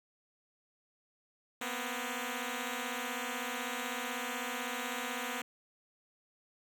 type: beating tone pair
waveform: 5% pulse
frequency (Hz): 239.1 / 255.1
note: A#3 / C4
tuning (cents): +44 / -44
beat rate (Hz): 16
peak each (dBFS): -27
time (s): 1.61-5.42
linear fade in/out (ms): 5
effects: none